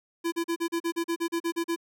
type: tone bursts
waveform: square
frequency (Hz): 336.4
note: E4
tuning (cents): +35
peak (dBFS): -26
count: 13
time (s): 0.24-1.762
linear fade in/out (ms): 20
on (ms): 82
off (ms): 38
effects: none